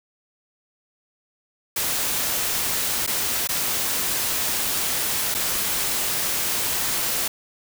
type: noise with dropouts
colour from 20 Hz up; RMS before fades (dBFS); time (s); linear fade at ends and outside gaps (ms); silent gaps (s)
white; -24; 1.76-7.28; 5; 3.065-3.074 / 3.474-3.489 / 5.343-5.347
effects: none